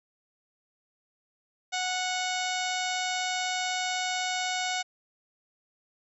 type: harmonic tone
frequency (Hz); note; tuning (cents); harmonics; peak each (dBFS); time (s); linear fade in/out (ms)
736; F#5; -9; 1 / 2 / 3 / 4 / 5 / 6 / 7 / 8 / 9 / 10; -32 / -36 / -35 / -38 / -37 / -41 / -42 / -40 / -45 / -41; 1.72-4.83; 20
effects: none